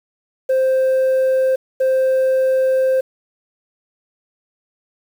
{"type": "tone pair in turn", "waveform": "sine", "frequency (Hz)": [523.3, 523.3], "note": ["C5", "C5"], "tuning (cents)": [0, 0], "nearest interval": "unison", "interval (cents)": 0, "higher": "neither", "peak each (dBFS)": -10, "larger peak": "neither", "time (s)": [[0.49, 1.56], [1.8, 3.01]], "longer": "second", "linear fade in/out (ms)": 10, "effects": ["tanh soft clip ceiling -12 dBFS", "7-bit"]}